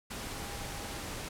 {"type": "tone in noise", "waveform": "sine", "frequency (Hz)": 807, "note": "G#5", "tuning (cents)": -50, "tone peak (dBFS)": -49, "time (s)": [0.33, 1.01], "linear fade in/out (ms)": 10, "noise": "pink", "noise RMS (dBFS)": -40, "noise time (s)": [0.1, 1.29], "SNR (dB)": -12, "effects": ["low-pass 12000 Hz 12 dB/octave"]}